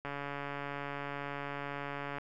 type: click train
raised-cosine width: 0.5 ms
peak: -24 dBFS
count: 304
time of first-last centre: 0.05-2.184 s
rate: 142 Hz
effects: none